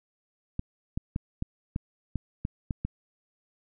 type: clicks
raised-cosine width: 5 ms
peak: -17 dBFS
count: 9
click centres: 0.594 / 0.975 / 1.161 / 1.424 / 1.761 / 2.157 / 2.451 / 2.708 / 2.85 s
effects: none